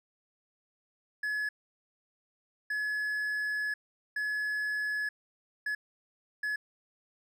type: tone bursts at uneven times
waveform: triangle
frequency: 1701 Hz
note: G#6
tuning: 41 cents sharp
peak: -28 dBFS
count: 5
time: 1.23-1.49 / 2.7-3.74 / 4.16-5.09 / 5.66-5.75 / 6.43-6.56 s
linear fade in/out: 5 ms
effects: none